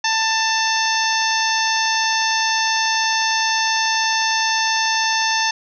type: harmonic tone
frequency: 889 Hz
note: A5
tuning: 18 cents sharp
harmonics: 1 / 2 / 3 / 4 / 5 / 6 / 7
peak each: -21 / -22 / -26 / -27 / -28 / -24 / -26 dBFS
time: 0.04-5.51 s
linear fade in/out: 5 ms
effects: none